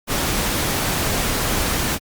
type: noise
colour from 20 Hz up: pink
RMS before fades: -21 dBFS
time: 0.07-1.99 s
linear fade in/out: 50 ms
effects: Opus 48 kbps